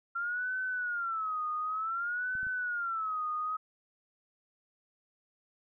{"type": "tone with vibrato", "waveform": "sine", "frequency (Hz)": 1368, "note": "F6", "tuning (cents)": -36, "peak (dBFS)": -31, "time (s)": [0.15, 3.57], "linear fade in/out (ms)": 10, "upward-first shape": "sine", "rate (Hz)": 0.55, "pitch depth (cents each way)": 180}
{"type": "clicks", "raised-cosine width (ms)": 5, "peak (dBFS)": -39, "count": 3, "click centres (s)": [2.353, 2.431, 2.468]}
{"effects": []}